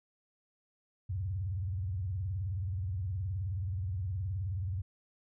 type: tone with vibrato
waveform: sine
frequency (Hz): 93.2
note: F#2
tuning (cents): +13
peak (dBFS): -32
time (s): 1.09-4.82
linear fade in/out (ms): 10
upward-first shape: triangle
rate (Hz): 19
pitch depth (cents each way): 290
effects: none